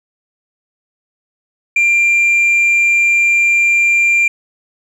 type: tone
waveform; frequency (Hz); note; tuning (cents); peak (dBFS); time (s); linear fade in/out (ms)
sine; 2380; D7; +22; -6; 1.76-4.28; 5
effects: tanh soft clip ceiling -8 dBFS + 8-bit